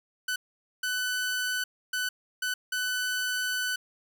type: tone bursts at uneven times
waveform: sawtooth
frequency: 1499 Hz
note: F#6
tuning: 22 cents sharp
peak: -24 dBFS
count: 5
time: 0.28-0.36 / 0.83-1.64 / 1.93-2.09 / 2.42-2.54 / 2.72-3.76 s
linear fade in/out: 5 ms
effects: none